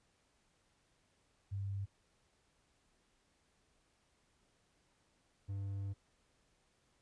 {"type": "tone pair in turn", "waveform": ["sine", "triangle"], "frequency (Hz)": [98.7, 98.7], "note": ["G2", "G2"], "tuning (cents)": [12, 12], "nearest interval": "unison", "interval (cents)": 0, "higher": "neither", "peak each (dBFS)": [-37, -36], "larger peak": "second", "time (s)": [[1.51, 1.86], [5.48, 5.94]], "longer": "second", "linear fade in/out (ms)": 20, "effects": ["pink hiss -75 dBFS RMS until 7.01 s", "resampled to 22050 Hz"]}